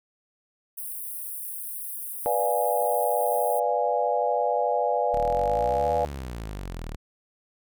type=high-pass noise; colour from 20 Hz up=white; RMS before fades=-35 dBFS; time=0.77-3.6 s; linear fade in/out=10 ms; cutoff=8900 Hz; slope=96 dB/octave
type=chord; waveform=sine; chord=B diminished seventh; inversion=none; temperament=equal; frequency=493.9 / 587.3 / 698.5 / 830.6 Hz; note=B4 / D5 / F5 / Ab5; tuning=0 / 0 / 0 / 0 cents; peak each=-27 dBFS; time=2.26-6.05 s; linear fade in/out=0 ms
type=exponential two-way sweep; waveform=sawtooth; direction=up then down; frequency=34.65 to 81 to 36.27 Hz; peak=-29 dBFS; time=5.13-6.96 s; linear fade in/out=10 ms; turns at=5.94 s
effects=none